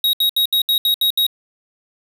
square tone bursts, 3795 Hz, A#7, 30 cents sharp, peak -14 dBFS, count 8, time 0.04-1.266 s, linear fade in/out 2 ms, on 92 ms, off 70 ms, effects none

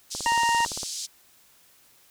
pink band-pass noise, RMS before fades -34 dBFS, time 0.1-1.07 s, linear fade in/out 20 ms, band 4500 to 8100 Hz, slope 24 dB/octave
click train, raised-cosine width 1 ms, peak -22 dBFS, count 13, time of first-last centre 0.15-0.832 s, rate 17.6 Hz
harmonic tone, 932.3 Hz, A#5, in tune, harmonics 1 / 2 / 3, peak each -21 / -27 / -31 dBFS, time 0.26-0.65 s, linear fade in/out 0 ms
effects white hiss -58 dBFS RMS until 2.1 s

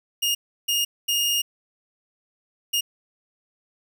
sawtooth tone bursts at uneven times, 2842 Hz, F7, 30 cents sharp, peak -17 dBFS, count 4, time 0.22-0.35 / 0.68-0.85 / 1.08-1.42 / 2.73-2.81 s, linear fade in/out 10 ms, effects none

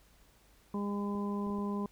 harmonic tone, 203 Hz, G#3, 39 cents flat, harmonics 1 / 2 / 3 / 4 / 5, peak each -33 / -40 / -50 / -50 / -42 dBFS, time 0.74-1.86 s, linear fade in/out 2 ms
clicks, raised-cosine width 3 ms, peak -36 dBFS, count 4, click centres 1.152 / 1.468 / 1.502 / 1.586 s
effects added 50 Hz sine -65 dBFS peak until 1.91 s + pink hiss -65 dBFS RMS until 1.91 s

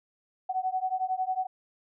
sine beating tone pair, 743 / 754 Hz, F#5 / F#5, +7 / +32 cents, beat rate 11 Hz, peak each -30 / -30 dBFS, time 0.49-1.47 s, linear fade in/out 10 ms, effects none

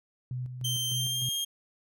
sine tone with tremolo, 125.8 Hz, B2, 32 cents sharp, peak -31 dBFS, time 0.31-1.29 s, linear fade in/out 2 ms, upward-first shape square, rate 3.3 Hz, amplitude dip 50%
sawtooth tone with pitch glide, 3131 to 3223 Hz, G7 to G7, -3 to +47 cents, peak -26 dBFS, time 0.64-1.45 s, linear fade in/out 10 ms, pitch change +50 cents, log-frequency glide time 0.9-1.25 s
effects none

